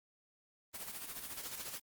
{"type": "noise with tremolo", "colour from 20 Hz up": "white", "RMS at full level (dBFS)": -42, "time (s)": [0.73, 1.8], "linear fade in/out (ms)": 20, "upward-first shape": "sine", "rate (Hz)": 14, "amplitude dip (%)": 60, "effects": ["Opus 24 kbps"]}